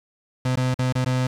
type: tone with dropouts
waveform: 35% pulse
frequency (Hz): 127.7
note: C3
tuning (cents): -42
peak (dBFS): -18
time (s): 0.45-1.27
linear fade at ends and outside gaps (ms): 5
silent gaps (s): 0.557-0.571 / 0.743-0.789 / 0.925-0.952 / 1.047-1.06
effects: low-pass 8000 Hz 12 dB/octave + 8-bit